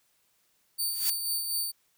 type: tone with tremolo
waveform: 10% pulse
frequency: 4579 Hz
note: D8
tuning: 45 cents flat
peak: -20 dBFS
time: 0.78-1.72 s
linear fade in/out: 20 ms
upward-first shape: sine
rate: 4.1 Hz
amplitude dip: 45%
type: noise with exponential growth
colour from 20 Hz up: blue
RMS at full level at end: -25 dBFS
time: 0.85-1.1 s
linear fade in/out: 5 ms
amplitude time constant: 53 ms
effects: white hiss -70 dBFS RMS until 1.97 s